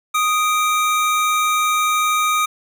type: tone pair together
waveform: square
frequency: 1244.3 / 2349 Hz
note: D#6 / D7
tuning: 0 / 0 cents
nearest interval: major seventh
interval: 1100 cents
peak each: -17 / -23 dBFS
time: 0.14-2.46 s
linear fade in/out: 10 ms
effects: none